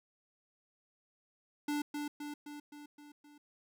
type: tone with echo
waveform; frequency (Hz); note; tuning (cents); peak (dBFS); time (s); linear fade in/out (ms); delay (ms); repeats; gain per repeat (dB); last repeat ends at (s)
square; 293.7; D4; 0; -33; 1.68-1.82; 5; 260; 6; -4; 3.38
effects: none